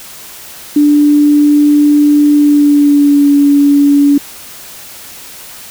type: tone with pitch glide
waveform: sine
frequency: 293.7 to 285.5 Hz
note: D4 to D4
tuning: 0 to -49 cents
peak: -4 dBFS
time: 0.76-4.18 s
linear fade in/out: 5 ms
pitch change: -49 cents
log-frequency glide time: 2.33-3.28 s
effects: white hiss -31 dBFS RMS until 5.7 s